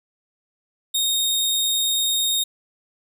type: tone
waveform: sawtooth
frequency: 3709 Hz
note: A#7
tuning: 9 cents flat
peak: -16 dBFS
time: 0.94-2.44 s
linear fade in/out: 10 ms
effects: none